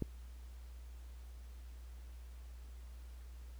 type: click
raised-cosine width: 3 ms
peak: -23 dBFS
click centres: 0.023 s
effects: added 60 Hz sine -48 dBFS peak until 3.59 s + pink hiss -66 dBFS RMS until 3.59 s